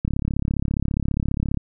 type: click train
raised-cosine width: 5 ms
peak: -10 dBFS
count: 54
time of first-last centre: 0.05-1.573 s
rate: 34.8 Hz
effects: none